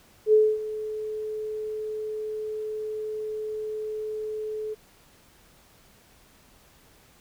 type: tone with ADSR envelope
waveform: sine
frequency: 430.4 Hz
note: A4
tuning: 38 cents flat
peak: -13 dBFS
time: 0.26-4.75 s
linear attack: 70 ms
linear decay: 250 ms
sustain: -16 dB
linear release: 21 ms
effects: pink hiss -57 dBFS RMS until 7.2 s